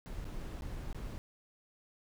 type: noise with dropouts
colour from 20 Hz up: brown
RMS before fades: -41 dBFS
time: 0.06-1.18 s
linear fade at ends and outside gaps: 0 ms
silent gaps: 0.243-0.252 / 0.413-0.417 / 0.61-0.621 / 0.928-0.946 s
effects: none